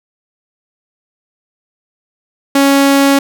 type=tone; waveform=sawtooth; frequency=277.2 Hz; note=C#4; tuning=in tune; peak=-3 dBFS; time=2.55-3.19 s; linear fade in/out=5 ms; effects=none